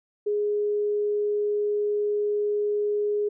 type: tone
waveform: sine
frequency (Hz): 415.3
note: G#4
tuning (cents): 0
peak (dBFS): -22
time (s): 0.26-3.29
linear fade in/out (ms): 10
effects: none